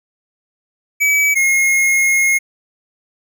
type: tone pair in turn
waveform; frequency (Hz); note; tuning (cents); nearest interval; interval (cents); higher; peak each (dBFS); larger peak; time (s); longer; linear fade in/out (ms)
square; 2286 / 2153; D7 / C7; -47 / +49; minor second; 104; first; -12; neither; 1-1.35 / 1.35-2.39; second; 20
effects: none